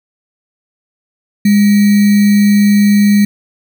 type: tone with sample-and-hold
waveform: sine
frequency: 204.6 Hz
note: G#3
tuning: 26 cents flat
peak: -5 dBFS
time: 1.45-3.25 s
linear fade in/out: 5 ms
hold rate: 2100 Hz
effects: none